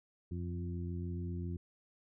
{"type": "harmonic tone with a mistuned harmonic", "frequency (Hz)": 87.31, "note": "F2", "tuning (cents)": 0, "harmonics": [1, 2, 3, 4], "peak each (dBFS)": [-38, -42, -48, -48], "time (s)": [0.31, 1.57], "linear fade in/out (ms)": 5, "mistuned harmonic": 1, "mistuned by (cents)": 32, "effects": []}